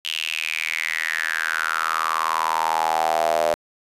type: tone with high-pass filter sweep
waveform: square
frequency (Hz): 40.12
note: E1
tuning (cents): -46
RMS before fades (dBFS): -23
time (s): 0.05-3.54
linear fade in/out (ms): 0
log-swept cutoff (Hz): 3000 to 600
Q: 7.2
effects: resampled to 32000 Hz